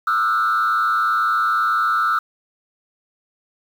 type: tone with frequency modulation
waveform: sine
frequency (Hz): 1328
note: E6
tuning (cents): +12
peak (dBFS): -14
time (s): 0.07-2.19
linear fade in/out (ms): 5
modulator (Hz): 110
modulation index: 1
effects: tanh soft clip ceiling -13 dBFS + 7-bit